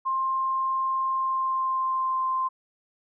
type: tone with pitch glide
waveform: sine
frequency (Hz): 1057 to 1044.3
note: C6 to C6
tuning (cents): +17 to -4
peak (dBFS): -23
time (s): 0.05-2.49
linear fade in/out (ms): 20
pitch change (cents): -21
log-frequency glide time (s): 1.11-2.24
effects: none